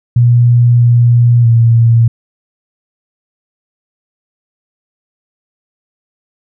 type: tone with pitch steps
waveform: sine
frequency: 120.4 / 119.7 / 115.9 Hz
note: B2 / A#2 / A#2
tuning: -44 / +46 / -10 cents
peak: -4 dBFS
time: 0.16-2.08 s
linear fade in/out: 5 ms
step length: 640 ms
effects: none